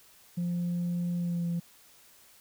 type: tone with pitch glide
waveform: sine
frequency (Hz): 174.61 to 171.21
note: F3 to F3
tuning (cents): 0 to -34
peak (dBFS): -26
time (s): 0.37-1.6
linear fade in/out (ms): 10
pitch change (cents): -34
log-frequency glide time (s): 1.17-1.47
effects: tanh soft clip ceiling -26 dBFS + white hiss -58 dBFS RMS until 2.4 s